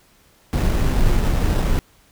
brown noise with sample-and-hold, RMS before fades -17 dBFS, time 0.53-1.79 s, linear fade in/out 0 ms, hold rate 4410 Hz, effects pink hiss -55 dBFS RMS until 2.11 s

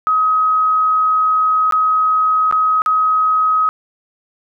sine tone with dropouts, 1267 Hz, D#6, 31 cents sharp, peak -11 dBFS, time 0.07-3.69 s, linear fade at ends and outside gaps 0 ms, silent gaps 1.71-1.723 / 2.512-2.525 / 2.819-2.861 s, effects none

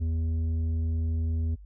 sine tone with tanh clipping, 81.3 Hz, E2, 23 cents flat, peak -26 dBFS, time 0-1.56 s, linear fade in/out 20 ms, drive 7 dB, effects added 50 Hz sine -44 dBFS peak until 1.65 s

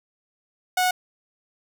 sawtooth tone, 733 Hz, F#5, 16 cents flat, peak -15 dBFS, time 0.77-0.91 s, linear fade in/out 5 ms, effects none

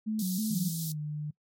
sine tone with vibrato, 200 Hz, G3, 35 cents sharp, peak -28 dBFS, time 0.06-0.7 s, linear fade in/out 20 ms, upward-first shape square, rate 3.1 Hz, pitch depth 140 cents each way
white high-pass noise, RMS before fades -38 dBFS, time 0.19-0.92 s, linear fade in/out 2 ms, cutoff 3800 Hz, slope 48 dB/octave
sine tone with pitch glide, 164.5 to 149.98 Hz, E3 to D3, -3 to +37 cents, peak -32 dBFS, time 0.5-1.31 s, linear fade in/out 10 ms, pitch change -160 cents, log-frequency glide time 0.81-0.99 s
effects noise-tail reverb RT60 0.1 s tail -23 dB re dry + MP3 64 kbps

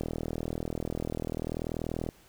click train, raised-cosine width 2 ms, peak -19 dBFS, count 85, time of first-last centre 0.01-2.089 s, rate 40.4 Hz, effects pink hiss -59 dBFS RMS until 2.28 s

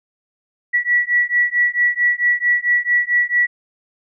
sine beating tone pair, 1940 / 1944.5 Hz, B6 / B6, -31 / -27 cents, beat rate 4.5 Hz, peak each -17 dBFS, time 0.73-3.47 s, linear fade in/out 20 ms, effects none

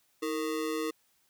square ring-modulated tone, 389.6 Hz, G4, 11 cents flat, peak -28 dBFS, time 0.22-0.91 s, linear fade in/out 10 ms, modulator 70.1 Hz, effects white hiss -70 dBFS RMS until 1.29 s

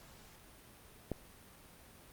click, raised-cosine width 2 ms, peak -22 dBFS, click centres 1.117 s, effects pink hiss -58 dBFS RMS until 2.12 s + Opus 48 kbps

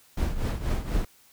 brown noise with tremolo, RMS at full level -23 dBFS, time 0.17-1.05 s, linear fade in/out 5 ms, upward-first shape triangle, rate 4.1 Hz, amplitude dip 80%, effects white hiss -58 dBFS RMS until 1.32 s

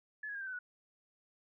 sine tone with pitch steps, 1717 / 1664.3 / 1613.2 / 1563.6 / 1515.6 / 1469.1 Hz, A6 / G#6 / G6 / G6 / F#6 / F#6, -43 / +3 / +49 / -5 / +41 / -13 cents, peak -39 dBFS, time 0.23-0.59 s, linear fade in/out 5 ms, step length 60 ms, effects none

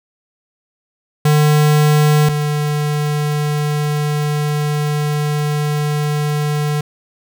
square tone pair in turn, 150 / 148.71 Hz, D3 / D3, +37 / +22 cents, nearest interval unison, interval 15 cents, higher first, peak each -10 / -16 dBFS, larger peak first, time 1.25-2.29 / 2.29-6.81 s, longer second, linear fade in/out 5 ms, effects none

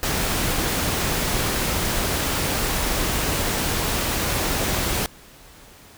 pink noise, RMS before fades -23 dBFS, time 0.03-5.06 s, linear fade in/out 0 ms, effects pink hiss -47 dBFS RMS until 5.97 s

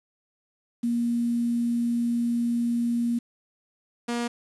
sine / sawtooth tone pair in turn, 236.5 / 237.9 Hz, A#3 / A#3, +25 / +35 cents, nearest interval unison, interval 10 cents, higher second, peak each -22 dBFS, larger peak neither, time 0.83-3.19 / 4.08-4.28 s, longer first, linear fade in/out 10 ms, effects resampled to 24000 Hz + 8-bit

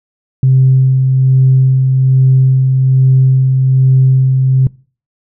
sine tone with tremolo, 131.4 Hz, C3, 8 cents sharp, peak -3 dBFS, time 0.43-4.67 s, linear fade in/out 2 ms, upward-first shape sine, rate 1.2 Hz, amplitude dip 35%, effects noise-tail reverb RT60 0.4 s tail -24 dB re dry + tanh soft clip ceiling 0 dBFS

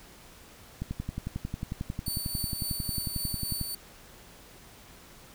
click train, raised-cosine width 5 ms, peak -20 dBFS, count 32, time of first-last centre 0.82-3.613 s, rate 11.1 Hz
10% pulse tone with tremolo, 4520 Hz, C#8, 33 cents sharp, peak -24 dBFS, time 2.06-3.75 s, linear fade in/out 5 ms, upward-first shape triangle, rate 3.6 Hz, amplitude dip 40%
effects pink hiss -52 dBFS RMS until 5.34 s

